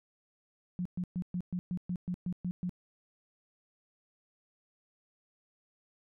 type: tone bursts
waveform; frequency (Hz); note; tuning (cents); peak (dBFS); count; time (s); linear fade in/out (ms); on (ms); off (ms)
sine; 179.1; F3; +44; -31; 11; 0.79-2.694; 0; 64; 120
effects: none